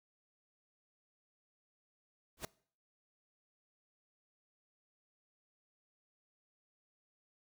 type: noise with exponential growth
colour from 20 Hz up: pink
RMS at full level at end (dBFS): -36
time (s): 2.37-2.45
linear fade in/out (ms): 2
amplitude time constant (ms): 17
effects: noise-tail reverb RT60 0.5 s tail -22 dB re dry